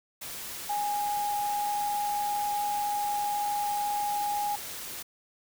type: tone in noise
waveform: sine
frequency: 824 Hz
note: G#5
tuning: 14 cents flat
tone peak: -27 dBFS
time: 0.69-4.56 s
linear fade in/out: 10 ms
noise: white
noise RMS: -39 dBFS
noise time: 0.21-5.03 s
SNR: +9 dB
effects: none